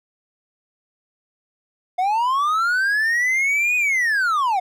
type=linear two-way sweep; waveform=triangle; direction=up then down; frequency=709 to 2500 to 709 Hz; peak=-15 dBFS; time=1.98-4.6 s; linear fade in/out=10 ms; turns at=3.76 s; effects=none